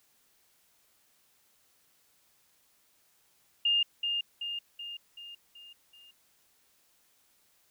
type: tone with echo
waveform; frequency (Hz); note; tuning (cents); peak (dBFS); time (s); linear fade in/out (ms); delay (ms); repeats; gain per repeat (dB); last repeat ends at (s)
sine; 2820; F7; +16; -23; 3.65-3.83; 5; 380; 6; -5; 6.11
effects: white hiss -68 dBFS RMS until 7.7 s